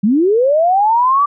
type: linear sweep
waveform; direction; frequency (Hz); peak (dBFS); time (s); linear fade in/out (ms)
sine; up; 187.6 to 1174.7; -9; 0.03-1.26; 10
effects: none